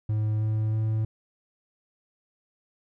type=tone with pitch steps; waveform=triangle; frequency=107.6 / 108.6 / 109.61 Hz; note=A2 / A2 / A2; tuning=-38 / -22 / -6 cents; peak=-21 dBFS; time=0.09-1.05 s; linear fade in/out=5 ms; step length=320 ms; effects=none